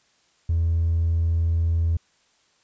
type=tone with hard clipping; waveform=sine; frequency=83.1 Hz; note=E2; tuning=15 cents sharp; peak=-19 dBFS; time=0.49-1.97 s; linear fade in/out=5 ms; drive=1 dB; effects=white hiss -63 dBFS RMS until 2.63 s + resampled to 16000 Hz